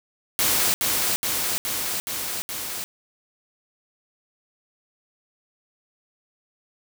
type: noise with echo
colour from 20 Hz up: white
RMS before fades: -21 dBFS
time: 0.39-0.74 s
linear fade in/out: 0 ms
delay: 420 ms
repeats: 5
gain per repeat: -2 dB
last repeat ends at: 2.84 s
effects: none